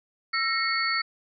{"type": "tone cluster", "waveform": "sine", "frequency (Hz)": [1337, 1868, 2181, 4456], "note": ["E6", "A#6", "C#7", "C#8"], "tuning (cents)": [24, 3, -29, 8], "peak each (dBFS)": -29, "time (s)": [0.33, 1.02], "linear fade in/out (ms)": 10, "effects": []}